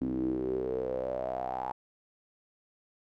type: tone with band-pass filter sweep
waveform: sawtooth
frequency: 63.8 Hz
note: C2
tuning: 43 cents flat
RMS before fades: -33 dBFS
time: 0.01-1.72 s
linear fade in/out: 5 ms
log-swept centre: 270 to 870 Hz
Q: 9
effects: none